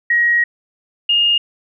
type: tone pair in turn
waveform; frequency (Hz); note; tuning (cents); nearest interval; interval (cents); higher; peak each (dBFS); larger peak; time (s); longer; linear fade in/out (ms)
sine; 1894 / 2838; A#6 / F7; +27 / +27; perfect fifth; 700; second; -11; neither; 0.1-0.44 / 1.09-1.38; first; 5
effects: none